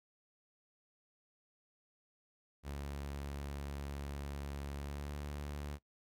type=tone with pitch glide; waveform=sawtooth; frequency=70.7 to 72.65 Hz; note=C#2 to D2; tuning=+35 to -18 cents; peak=-37 dBFS; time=2.63-5.79 s; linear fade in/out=50 ms; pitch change=+47 cents; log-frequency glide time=4.79-5.13 s; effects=noise-tail reverb RT60 0.1 s tail -20 dB re dry